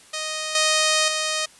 5% pulse tone with level steps, 622.3 Hz, D#5, in tune, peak -15 / -6 / -11 dBFS, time 0.13-1.46 s, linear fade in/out 10 ms, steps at 0.55 / 1.08 s, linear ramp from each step 2 ms, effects white hiss -50 dBFS RMS until 1.59 s + resampled to 24000 Hz

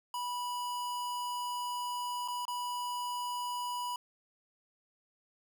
square tone with dropouts, 980 Hz, B5, 14 cents flat, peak -35 dBFS, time 0.14-3.96 s, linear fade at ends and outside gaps 2 ms, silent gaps 2.278-2.283 / 2.453-2.48 s, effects none

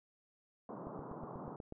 pink band-pass noise, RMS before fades -47 dBFS, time 0.69-1.56 s, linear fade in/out 2 ms, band 130 to 1200 Hz, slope 48 dB/octave
click train, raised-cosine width 2 ms, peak -32 dBFS, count 8, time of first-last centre 0.87-1.724 s, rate 8.2 Hz
effects none

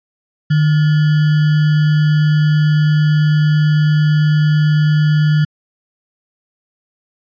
sine tone with sample-and-hold, 151.5 Hz, D#3, 46 cents flat, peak -9 dBFS, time 0.5-5.45 s, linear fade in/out 10 ms, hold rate 1575 Hz, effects resampled to 11025 Hz

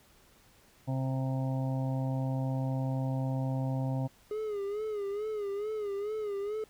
harmonic tone, 132 Hz, C3, 16 cents sharp, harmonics 1 / 2 / 4 / 5 / 6 / 7, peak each -30 / -36 / -42 / -44 / -46 / -47 dBFS, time 0.87-4.08 s, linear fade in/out 20 ms
triangle tone with vibrato, 415.3 Hz, G#4, in tune, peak -30 dBFS, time 4.31-6.64 s, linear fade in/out 2 ms, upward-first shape sine, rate 2.3 Hz, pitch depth 82 cents each way
effects pink hiss -62 dBFS RMS until 6.69 s

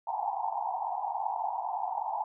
white band-pass noise, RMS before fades -33 dBFS, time 0.07-2.24 s, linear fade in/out 5 ms, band 720 to 940 Hz, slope 96 dB/octave, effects none

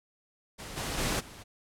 pink noise with level steps, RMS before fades -42 / -34 / -30 / -48 dBFS, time 0.58-1.44 s, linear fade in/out 20 ms, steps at 0.76 / 0.97 / 1.19 s, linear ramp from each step 20 ms, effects low-pass 11000 Hz 12 dB/octave

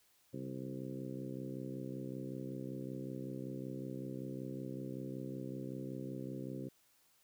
harmonic tone with a mistuned harmonic, 65.3 Hz, C2, 3 cents flat, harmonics 2 / 3 / 4 / 5 / 6 / 7 / 8, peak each -46 / -48 / -46 / -48 / -50 / -56 / -52 dBFS, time 0.33-6.69 s, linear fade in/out 10 ms, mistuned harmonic 2, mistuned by +51 cents, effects white hiss -71 dBFS RMS until 7.23 s

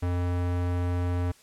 square tone with low-pass filter, 88.6 Hz, F2, 25 cents sharp, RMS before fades -27 dBFS, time 0.02-1.32 s, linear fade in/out 10 ms, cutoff 2100 Hz, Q 0.52, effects white hiss -57 dBFS RMS until 1.42 s + low-pass 10000 Hz 12 dB/octave

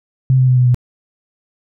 sine tone with pitch steps, 130.81 / 128.93 / 127.09 / 125.26 / 123.47 Hz, C3 / C3 / C3 / B2 / B2, 0 / -25 / -50 / +25 / 0 cents, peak -8 dBFS, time 0.3-0.745 s, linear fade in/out 0 ms, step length 89 ms, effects none

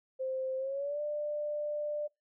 sine tone with pitch glide, 523.3 to 594.2 Hz, C5 to D5, 0 to +20 cents, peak -32 dBFS, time 0.19-2.08 s, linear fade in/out 20 ms, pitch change +220 cents, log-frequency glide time 0.57-1.01 s, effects noise-tail reverb RT60 0.2 s tail -24 dB re dry

